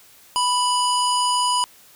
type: harmonic tone with a mistuned harmonic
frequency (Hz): 987.8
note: B5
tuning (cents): 0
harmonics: 1 / 3 / 5 / 7 / 9 / 10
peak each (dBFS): -19 / -25 / -27 / -32 / -31 / -30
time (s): 0.36-1.64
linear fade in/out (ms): 0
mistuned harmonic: 9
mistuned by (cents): -20
effects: white hiss -50 dBFS RMS until 1.95 s